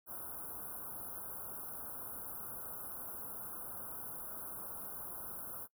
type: band-stop noise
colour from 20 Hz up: white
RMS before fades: -45 dBFS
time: 0.06-5.68 s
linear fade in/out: 50 ms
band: 1500 to 10000 Hz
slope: 96 dB/octave
effects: noise-tail reverb RT60 0.1 s tail -21 dB re dry